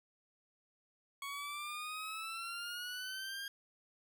20% pulse exponential sweep, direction up, 1108.7 to 1619 Hz, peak -36 dBFS, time 1.22-3.48 s, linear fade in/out 2 ms, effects none

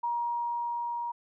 sine tone with level ramp, 948 Hz, A#5, 29 cents sharp, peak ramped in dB -27 to -31 dBFS, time 0.03-1.12 s, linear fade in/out 10 ms, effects none

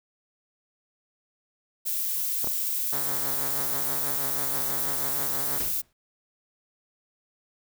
violet noise, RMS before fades -28 dBFS, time 1.85-5.82 s, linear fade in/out 20 ms
clicks, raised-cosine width 1 ms, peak -20 dBFS, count 2, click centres 2.444 / 2.473 s
5% pulse tone with tremolo, 138.59 Hz, C#3, in tune, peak -22 dBFS, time 2.92-5.59 s, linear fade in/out 10 ms, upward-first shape triangle, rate 6.2 Hz, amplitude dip 50%
pink noise with exponential decay, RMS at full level -33 dBFS, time 5.6-5.93 s, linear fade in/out 2 ms, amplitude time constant 70 ms
effects none

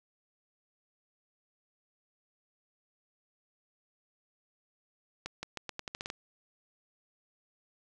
accelerating click train, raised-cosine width 0.2 ms, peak -20 dBFS, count 10, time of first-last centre 5.26-6.101 s, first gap 170 ms, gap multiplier 0.84, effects none

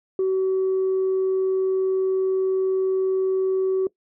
sine tone, 378.8 Hz, F#4, 41 cents sharp, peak -17 dBFS, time 0.19-3.87 s, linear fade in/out 2 ms, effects noise-tail reverb RT60 0.1 s tail -21 dB re dry + tanh soft clip ceiling -16 dBFS

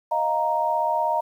sine chord, Eb suspended second, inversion none, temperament equal, 622.3 / 698.5 / 932.3 Hz, Eb5 / F5 / Bb5, 0 / 0 / 0 cents, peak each -26 / -27 / -22 dBFS, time 0.11-1.21 s, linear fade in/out 10 ms, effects 9-bit

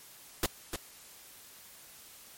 pink noise with echo, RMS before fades -28 dBFS, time 0.43-0.46 s, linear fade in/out 2 ms, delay 300 ms, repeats 1, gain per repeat -7 dB, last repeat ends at 0.76 s, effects white hiss -53 dBFS RMS until 2.37 s + MP3 64 kbps

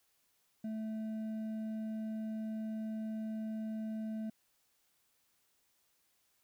triangle tone with hard clipping, 218.9 Hz, A3, 9 cents flat, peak -38 dBFS, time 0.64-4.3 s, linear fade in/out 5 ms, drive 8 dB, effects white hiss -75 dBFS RMS until 6.43 s

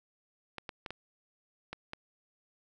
clicks, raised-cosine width 0.3 ms, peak -23 dBFS, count 6, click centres 0.583 / 0.692 / 0.862 / 0.906 / 1.73 / 1.934 s, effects none

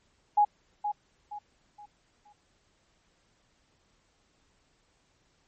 sine tone with echo, 830.6 Hz, G#5, in tune, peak -18 dBFS, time 0.37-0.45 s, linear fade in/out 10 ms, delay 470 ms, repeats 4, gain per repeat -9 dB, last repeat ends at 2.33 s, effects pink hiss -69 dBFS RMS until 5.47 s + MP3 32 kbps

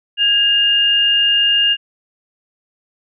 sine tone pair together, 1643 / 2823 Hz, G#6 / F7, -19 / +18 cents, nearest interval major sixth, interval 937 cents, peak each -22 / -11 dBFS, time 0.17-1.77 s, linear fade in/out 50 ms, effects none

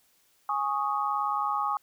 sine chord, Ab suspended fourth, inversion none, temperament just, 830.6 / 1107.5 / 1245.9 Hz, Ab5 / Db6 / Eb6, 0 / -2 / +2 cents, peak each -30 dBFS, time 0.49-1.77 s, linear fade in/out 2 ms, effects white hiss -66 dBFS RMS until 1.82 s

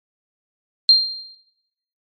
sine tone with exponential decay, 4186 Hz, C8, in tune, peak -5 dBFS, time 0.89-1.35 s, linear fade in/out 1 ms, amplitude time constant 98 ms, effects noise-tail reverb RT60 0.9 s tail -17 dB re dry + MP3 48 kbps

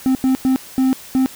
triangle tone bursts at uneven times, 261.6 Hz, C4, in tune, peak -10 dBFS, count 5, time 0.06-0.15 / 0.24-0.35 / 0.45-0.56 / 0.78-0.93 / 1.15-1.26 s, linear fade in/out 0 ms, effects white hiss -38 dBFS RMS until 1.35 s

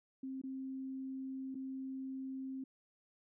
sine tone with dropouts, 264.9 Hz, C4, 22 cents sharp, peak -40 dBFS, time 0.23-2.64 s, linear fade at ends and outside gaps 5 ms, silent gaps 0.416-0.436 / 1.546-1.552 s, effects none

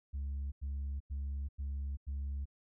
sine tone bursts, 69.6 Hz, C#2, 8 cents sharp, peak -33 dBFS, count 5, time 0.13-2.456 s, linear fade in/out 20 ms, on 390 ms, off 94 ms, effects tanh soft clip ceiling -34 dBFS

